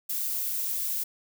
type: noise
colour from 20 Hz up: violet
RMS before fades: -30 dBFS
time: 0.09-1.04 s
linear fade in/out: 10 ms
effects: none